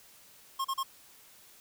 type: tone bursts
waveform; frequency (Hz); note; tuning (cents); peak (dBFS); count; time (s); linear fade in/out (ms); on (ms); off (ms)
square; 1074; C6; +45; -30; 3; 0.59-0.833; 10; 57; 36
effects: white hiss -57 dBFS RMS until 1.6 s